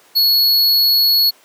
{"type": "tone", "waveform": "square", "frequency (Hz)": 4362, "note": "C#8", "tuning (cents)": -29, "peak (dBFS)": -11, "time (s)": [0.15, 1.31], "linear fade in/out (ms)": 20, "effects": ["pink hiss -49 dBFS RMS until 1.44 s", "high-pass 400 Hz 12 dB/octave"]}